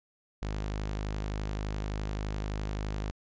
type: tone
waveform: sawtooth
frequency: 51.7 Hz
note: G#1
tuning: 7 cents flat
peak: -28 dBFS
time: 0.42-3.11 s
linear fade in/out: 0 ms
effects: resampled to 16000 Hz